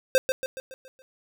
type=tone with echo; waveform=square; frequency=523.3 Hz; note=C5; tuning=in tune; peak=-16 dBFS; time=0.15-0.18 s; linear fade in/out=0 ms; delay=140 ms; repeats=6; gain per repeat=-6 dB; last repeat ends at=1.02 s; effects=none